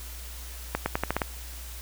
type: accelerating click train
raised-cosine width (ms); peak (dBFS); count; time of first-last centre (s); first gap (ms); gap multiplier
0.5; -10; 7; 0.75-1.218; 110; 0.86
effects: added 60 Hz sine -39 dBFS peak until 1.81 s + white hiss -44 dBFS RMS until 1.81 s